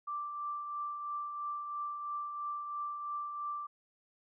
sine tone with tremolo, 1174.7 Hz, D6, in tune, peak -34 dBFS, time 0.07-3.67 s, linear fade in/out 10 ms, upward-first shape triangle, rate 3 Hz, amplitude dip 45%, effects none

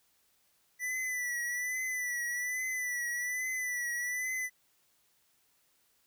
square tone with vibrato, 1975.5 Hz, B6, in tune, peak -33 dBFS, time 0.79-4.5 s, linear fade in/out 50 ms, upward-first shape triangle, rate 1.2 Hz, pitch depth 60 cents each way, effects white hiss -71 dBFS RMS until 6.06 s

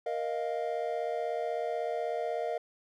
triangle chord, Bb suspended fourth, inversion none, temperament equal with one note detuned, 468.9 / 622.3 / 698.5 Hz, Bb4 / Eb5 / F5, +10 / 0 / 0 cents, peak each -33 dBFS, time 0.06-2.58 s, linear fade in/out 5 ms, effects none

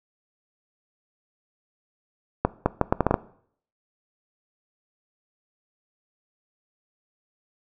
accelerating click train, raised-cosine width 1 ms, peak -4 dBFS, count 8, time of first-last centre 2.45-3.142 s, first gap 210 ms, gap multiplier 0.73, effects noise-tail reverb RT60 0.6 s tail -19 dB re dry

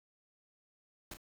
pink noise with echo, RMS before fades -44 dBFS, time 1.11-1.14 s, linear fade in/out 5 ms, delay 31 ms, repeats 1, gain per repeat -8 dB, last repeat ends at 1.171 s, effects none

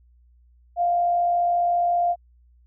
sine tone with frequency modulation, 698.5 Hz, F5, in tune, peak -18 dBFS, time 0.76-2.16 s, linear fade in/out 50 ms, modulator 54.6 Hz, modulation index 0.25, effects added 60 Hz sine -53 dBFS peak until 2.66 s

